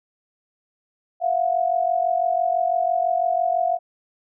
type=tone pair together; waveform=sine; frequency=676 / 722 Hz; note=E5 / F#5; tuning=+43 / -43 cents; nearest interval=minor second; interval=114 cents; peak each=-21 dBFS; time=1.2-3.79 s; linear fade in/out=50 ms; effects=none